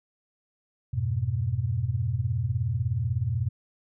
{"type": "chord", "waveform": "sine", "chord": "F diminished", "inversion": "none", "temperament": "equal", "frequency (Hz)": [87.31, 103.83, 123.47], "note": ["F2", "Ab2", "Cb3"], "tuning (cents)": [0, 0, 0], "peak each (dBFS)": [-31, -29, -27], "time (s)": [0.93, 3.49], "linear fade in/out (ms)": 10, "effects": []}